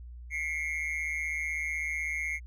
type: tone with amplitude modulation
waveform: triangle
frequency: 2150 Hz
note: C7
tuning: 47 cents sharp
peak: -25 dBFS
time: 0.3-2.4 s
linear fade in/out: 50 ms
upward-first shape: sine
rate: 156 Hz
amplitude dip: 85%
effects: added 60 Hz sine -42 dBFS peak until 2.46 s